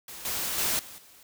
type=noise with level steps; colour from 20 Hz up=white; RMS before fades=-42 / -31 / -27 / -45 / -54 dBFS; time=0.08-1.23 s; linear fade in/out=2 ms; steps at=0.25 / 0.58 / 0.79 / 0.98 s; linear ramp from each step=2 ms; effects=none